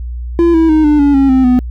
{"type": "tone with pitch steps", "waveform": "triangle", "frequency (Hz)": [339.8, 325.2, 311.2, 297.9, 285.1, 272.8, 261.1, 249.9], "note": ["F4", "E4", "D#4", "D4", "C#4", "C#4", "C4", "B3"], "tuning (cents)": [-47, -23, 0, 25, 49, -28, -3, 21], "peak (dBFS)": -4, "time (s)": [0.39, 1.59], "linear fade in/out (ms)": 0, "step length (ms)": 150, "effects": ["added 60 Hz sine -19 dBFS peak until 1.7 s"]}